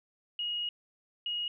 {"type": "tone bursts at uneven times", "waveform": "sine", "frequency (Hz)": 2883, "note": "F#7", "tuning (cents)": -46, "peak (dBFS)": -31, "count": 2, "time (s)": [[0.39, 0.69], [1.26, 1.48]], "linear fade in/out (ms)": 2, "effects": []}